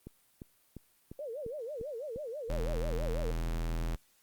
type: click train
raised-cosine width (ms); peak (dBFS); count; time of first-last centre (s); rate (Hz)
3; -31; 7; 0.07-2.161; 2.87
type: tone with vibrato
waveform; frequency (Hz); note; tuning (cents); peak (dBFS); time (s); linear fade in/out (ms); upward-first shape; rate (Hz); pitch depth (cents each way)
sine; 523.3; C5; 0; -37; 1.19-3.31; 2; sine; 6.1; 280
type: tone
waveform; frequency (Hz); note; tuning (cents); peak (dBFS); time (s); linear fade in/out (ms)
square; 41.2; E1; 0; -32; 2.49-3.96; 10
effects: white hiss -68 dBFS RMS until 4.22 s + Opus 32 kbps